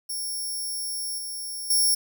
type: tone with level steps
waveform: 10% pulse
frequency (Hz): 5480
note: F8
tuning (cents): -34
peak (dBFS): -23 / -26 / -13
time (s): 0.09-1.95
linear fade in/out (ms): 10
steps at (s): 1.18 / 1.7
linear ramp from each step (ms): 5
effects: none